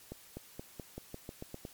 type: accelerating click train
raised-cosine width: 2 ms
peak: -28 dBFS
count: 10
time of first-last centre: 0.12-1.651 s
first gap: 250 ms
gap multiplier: 0.9
effects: white hiss -57 dBFS RMS until 1.73 s + MP3 96 kbps